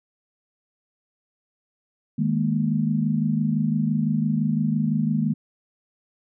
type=chord; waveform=sine; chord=D# suspended fourth; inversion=none; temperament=just; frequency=155.56 / 207.4 / 233.3 Hz; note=D#3 / G#3 / A#3; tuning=0 / -2 / +2 cents; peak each=-24 dBFS; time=2.18-5.34 s; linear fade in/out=10 ms; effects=none